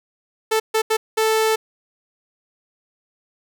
sawtooth tone bursts at uneven times, 440 Hz, A4, in tune, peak -12 dBFS, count 4, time 0.51-0.6 / 0.74-0.82 / 0.9-0.97 / 1.17-1.56 s, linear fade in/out 10 ms, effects none

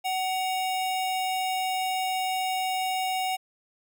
square tone pair together, 749 / 2828 Hz, F#5 / F7, +21 / +21 cents, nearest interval octave + major seventh, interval 2300 cents, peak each -27 / -36 dBFS, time 0.04-3.37 s, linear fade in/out 20 ms, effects none

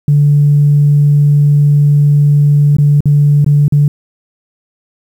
sine tone with dropouts, 145.5 Hz, D3, 16 cents flat, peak -4 dBFS, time 0.08-3.88 s, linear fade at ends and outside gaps 2 ms, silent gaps 2.767-2.784 / 3.006-3.056 / 3.445-3.463 / 3.681-3.723 s, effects tanh soft clip ceiling 0 dBFS + 7-bit

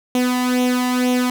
sawtooth tone with flanger, 249.9 Hz, B3, 21 cents sharp, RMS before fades -18 dBFS, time 0.15-1.3 s, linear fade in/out 2 ms, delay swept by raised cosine 0.31 to 1.05 ms, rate 2.1 Hz, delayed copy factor +0.65, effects none

